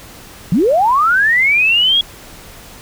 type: linear sweep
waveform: sine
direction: up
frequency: 147.2 to 3350 Hz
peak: -9 dBFS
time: 0.52-2.01 s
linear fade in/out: 2 ms
effects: pink hiss -37 dBFS RMS until 2.81 s